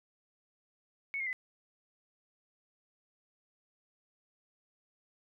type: tone with pitch steps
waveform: sine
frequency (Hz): 2212 / 2127 / 2017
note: C#7 / C7 / B6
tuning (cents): -4 / +28 / +36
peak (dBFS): -33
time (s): 1.14-1.329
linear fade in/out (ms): 0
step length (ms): 63
effects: none

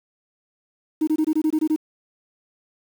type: tone bursts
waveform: sine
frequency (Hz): 311.1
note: D#4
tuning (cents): 0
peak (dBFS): -15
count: 9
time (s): 1.01-1.762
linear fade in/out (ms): 10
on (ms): 64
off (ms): 22
effects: tanh soft clip ceiling -13 dBFS + 7-bit

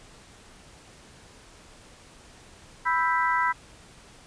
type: harmonic tone with a mistuned harmonic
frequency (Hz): 329.6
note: E4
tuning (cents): 0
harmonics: 3 / 4 / 5 / 6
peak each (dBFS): -24 / -28 / -29 / -29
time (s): 2.85-3.53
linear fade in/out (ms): 20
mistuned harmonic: 5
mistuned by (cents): -76
effects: pink hiss -51 dBFS RMS until 4.26 s + resampled to 22050 Hz

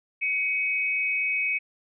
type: tone pair together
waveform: sine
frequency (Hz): 2238 / 2535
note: C#7 / D#7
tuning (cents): +16 / +32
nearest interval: major second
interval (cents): 216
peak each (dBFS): -26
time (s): 0.21-1.59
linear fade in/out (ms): 20
effects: none

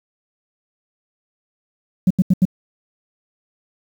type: tone bursts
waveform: sine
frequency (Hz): 185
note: F#3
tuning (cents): 0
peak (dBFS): -8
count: 4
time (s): 2.07-2.453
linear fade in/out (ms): 5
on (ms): 35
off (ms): 81
effects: tanh soft clip ceiling -6 dBFS + 7-bit

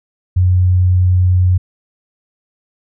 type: tone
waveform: sine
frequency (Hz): 91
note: F#2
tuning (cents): -28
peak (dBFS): -8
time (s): 0.36-1.58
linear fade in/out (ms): 10
effects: none

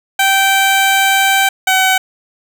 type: tone pair in turn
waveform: 15% pulse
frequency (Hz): 778 / 756.3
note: G5 / F#5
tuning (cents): -13 / +38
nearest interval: unison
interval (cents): 49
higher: first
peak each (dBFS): -3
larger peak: neither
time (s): 0.19-1.49 / 1.67-1.98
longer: first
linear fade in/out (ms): 5
effects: none

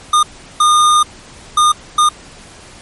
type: tone bursts at uneven times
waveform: square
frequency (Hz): 1218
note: D#6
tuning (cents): -37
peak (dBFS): -8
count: 4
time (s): 0.13-0.23 / 0.6-1.03 / 1.57-1.72 / 1.98-2.09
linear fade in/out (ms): 5
effects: pink hiss -38 dBFS RMS until 2.81 s + MP3 48 kbps

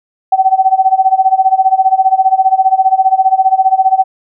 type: tone with tremolo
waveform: sine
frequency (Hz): 762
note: G5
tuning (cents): -49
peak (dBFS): -3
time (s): 0.32-4.04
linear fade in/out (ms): 5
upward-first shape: sine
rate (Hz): 15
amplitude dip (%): 90
effects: none

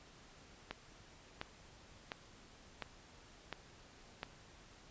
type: click train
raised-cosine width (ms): 0.3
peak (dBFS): -24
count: 6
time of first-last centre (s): 0.71-4.231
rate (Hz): 1.42
effects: pink hiss -60 dBFS RMS until 4.9 s + resampled to 16000 Hz

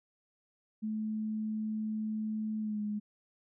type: tone with pitch glide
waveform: sine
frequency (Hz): 216.4 to 209.3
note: A3 to G#3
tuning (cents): -29 to +14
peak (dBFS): -32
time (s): 0.82-3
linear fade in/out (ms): 20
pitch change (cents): -57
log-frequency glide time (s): 2.6-2.81
effects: none

